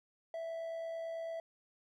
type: tone with amplitude modulation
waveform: triangle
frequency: 659.3 Hz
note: E5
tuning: in tune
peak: -35 dBFS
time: 0.34-1.4 s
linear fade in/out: 2 ms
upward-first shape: sine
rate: 69 Hz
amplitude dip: 30%
effects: none